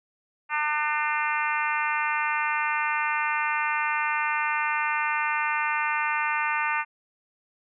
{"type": "harmonic tone", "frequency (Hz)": 300, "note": "D4", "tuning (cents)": 37, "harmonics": [3, 4, 5, 6, 7, 8, 9], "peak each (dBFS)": [-29, -30, -31, -32, -32, -33, -34], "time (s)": [0.49, 6.85], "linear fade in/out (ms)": 50, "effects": []}